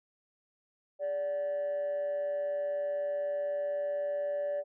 sine tone with amplitude modulation, 580 Hz, D5, 22 cents flat, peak -26 dBFS, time 0.99-4.64 s, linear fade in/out 50 ms, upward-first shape sine, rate 168 Hz, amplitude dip 45%, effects tanh soft clip ceiling -28 dBFS

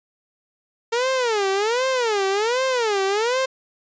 sawtooth tone with vibrato, 450.9 Hz, A4, 42 cents sharp, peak -15 dBFS, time 0.92-3.46 s, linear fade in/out 10 ms, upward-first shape sine, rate 1.3 Hz, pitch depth 270 cents each way, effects resampled to 16000 Hz

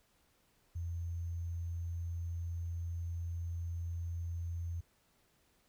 sine tone with sample-and-hold, 85 Hz, F2, 46 cents flat, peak -36 dBFS, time 0.75-4.81 s, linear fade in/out 10 ms, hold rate 6300 Hz, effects pink hiss -72 dBFS RMS until 5.68 s

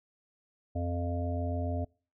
harmonic tone, 87 Hz, F2, 6 cents flat, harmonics 1 / 3 / 5 / 7 / 8, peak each -31 / -37 / -44 / -39 / -41 dBFS, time 0.75-1.85 s, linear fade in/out 10 ms, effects noise-tail reverb RT60 0.4 s tail -26 dB re dry

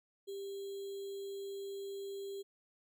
sine tone with sample-and-hold, 394.9 Hz, G4, 13 cents sharp, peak -40 dBFS, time 0.27-2.43 s, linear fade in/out 20 ms, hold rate 3675 Hz, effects none

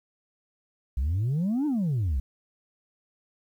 sine exponential two-way sweep, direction up then down, 60 to 311.1 to 60 Hz, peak -21 dBFS, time 0.97-2.2 s, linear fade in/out 5 ms, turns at 1.66 s, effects tanh soft clip ceiling -22 dBFS + 10-bit

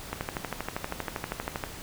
click train, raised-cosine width 0.5 ms, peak -15 dBFS, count 20, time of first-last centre 0.13-1.638 s, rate 12.6 Hz, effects pink hiss -42 dBFS RMS until 1.82 s

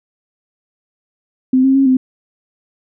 sine tone with pitch steps, 258.5 / 267 / 271.7 / 258.7 Hz, C4 / C4 / C#4 / C4, -21 / +35 / -35 / -19 cents, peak -8 dBFS, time 1.53-1.97 s, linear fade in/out 5 ms, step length 110 ms, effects none

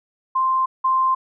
sine tone pair in turn, 1046.5 / 1046.5 Hz, C6 / C6, 0 / 0 cents, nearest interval unison, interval 0 cents, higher neither, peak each -16 / -15 dBFS, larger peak second, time 0.35-0.66 / 0.84-1.15 s, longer neither, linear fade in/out 10 ms, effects none

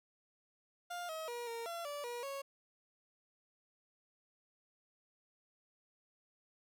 30% pulse tone with pitch steps, 703 / 637 / 478.4 / 463.2 / 680 / 580 / 480.4 / 552 Hz, F5 / D#5 / A#4 / A#4 / F5 / D5 / B4 / C#5, +11 / +41 / +45 / -11 / -46 / -22 / -48 / -7 cents, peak -38 dBFS, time 0.9-2.42 s, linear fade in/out 10 ms, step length 190 ms, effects none

